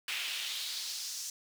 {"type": "noise with high-pass filter sweep", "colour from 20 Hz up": "brown", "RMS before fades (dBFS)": -38, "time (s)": [0.08, 1.3], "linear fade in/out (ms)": 2, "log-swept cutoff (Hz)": [2500, 6200], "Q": 2.3, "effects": []}